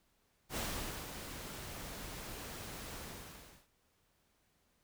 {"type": "noise with ADSR envelope", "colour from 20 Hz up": "pink", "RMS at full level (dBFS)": -38, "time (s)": [0.49, 3.68], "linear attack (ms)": 77, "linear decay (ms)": 490, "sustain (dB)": -8, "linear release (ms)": 710, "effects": ["pink hiss -75 dBFS RMS until 4.83 s"]}